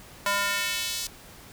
square tone with high-pass filter sweep, 201.4 Hz, G3, 47 cents sharp, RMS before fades -28 dBFS, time 0.26-1.07 s, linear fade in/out 2 ms, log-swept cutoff 960 to 5000 Hz, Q 1.2, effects pink hiss -48 dBFS RMS until 1.52 s

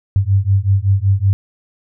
sine beating tone pair, 95.5 / 100.8 Hz, G2 / G2, -45 / +49 cents, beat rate 5.3 Hz, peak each -14 dBFS, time 0.16-1.33 s, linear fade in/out 0 ms, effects none

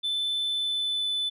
sine tone with pitch glide, 3521 to 3501 Hz, A7 to A7, 0 to -9 cents, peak -23 dBFS, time 0.03-1.3 s, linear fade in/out 20 ms, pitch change -9 cents, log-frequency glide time 0.46-1.08 s, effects tanh soft clip ceiling -24 dBFS

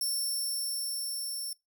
15% pulse tone with level ramp, 5420 Hz, E8, 47 cents sharp, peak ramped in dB -23 to -29 dBFS, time 0.01-1.53 s, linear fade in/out 2 ms, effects noise-tail reverb RT60 0.2 s tail -24 dB re dry

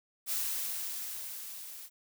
blue noise with level ramp, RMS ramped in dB -32 to -47 dBFS, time 0.26-1.9 s, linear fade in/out 50 ms, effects none

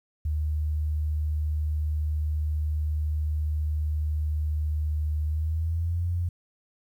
sine tone with pitch glide, 76.2 to 87.03 Hz, D#2 to F2, -36 to -6 cents, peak -24 dBFS, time 0.25-6.29 s, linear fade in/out 5 ms, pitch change +230 cents, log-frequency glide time 5.26-6.06 s, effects 10-bit

